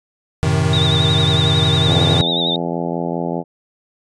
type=chord; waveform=square; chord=F# diminished seventh; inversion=none; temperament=equal with one note detuned; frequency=92.5 / 110 / 130.81 / 156.74 Hz; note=F#2 / A2 / C3 / Eb3; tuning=0 / 0 / 0 / +13 cents; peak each=-20 / -23 / -21 / -18 dBFS; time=0.43-2.21 s; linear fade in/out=0 ms
type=tone with vibrato; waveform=sine; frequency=3687 Hz; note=A#7; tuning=20 cents flat; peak=-17 dBFS; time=0.73-2.56 s; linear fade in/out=2 ms; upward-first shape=sine; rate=11 Hz; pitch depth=70 cents each way
type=harmonic tone; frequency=85 Hz; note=F2; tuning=46 cents flat; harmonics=2 / 3 / 4 / 5 / 6 / 7 / 8 / 9 / 10; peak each=-24 / -26 / -27 / -28 / -29 / -29 / -30 / -31 / -31 dBFS; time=1.85-3.44 s; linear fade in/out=50 ms
effects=resampled to 22050 Hz